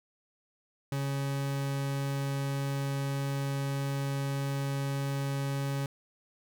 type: tone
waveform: 40% pulse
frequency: 138.59 Hz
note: C#3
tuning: in tune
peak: -29 dBFS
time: 0.92-5.86 s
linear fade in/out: 2 ms
effects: none